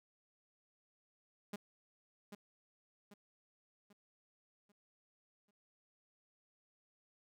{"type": "tone with echo", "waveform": "sawtooth", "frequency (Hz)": 204.4, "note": "G#3", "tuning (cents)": -27, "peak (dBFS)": -37, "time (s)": [1.53, 1.56], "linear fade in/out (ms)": 5, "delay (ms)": 790, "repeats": 5, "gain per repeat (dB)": -7, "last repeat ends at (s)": 5.51, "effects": []}